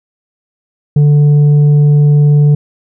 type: tone with tanh clipping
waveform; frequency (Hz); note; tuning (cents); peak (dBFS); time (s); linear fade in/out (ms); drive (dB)
sine; 146.83; D3; 0; -5; 0.96-2.55; 5; 4
effects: none